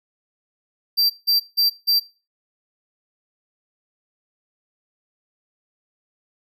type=tone bursts; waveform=square; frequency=4699 Hz; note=D8; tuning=in tune; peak=-15 dBFS; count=4; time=0.97-2 s; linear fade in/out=20 ms; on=130 ms; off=170 ms; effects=noise-tail reverb RT60 0.3 s tail -17 dB re dry